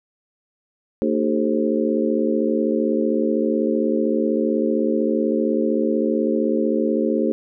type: harmonic tone with a mistuned harmonic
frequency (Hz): 75.8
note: D#2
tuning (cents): -45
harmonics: 3 / 4 / 5 / 6 / 7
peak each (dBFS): -22 / -23 / -24 / -25 / -25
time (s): 1.02-7.32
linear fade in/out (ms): 0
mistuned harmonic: 6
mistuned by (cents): -90
effects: none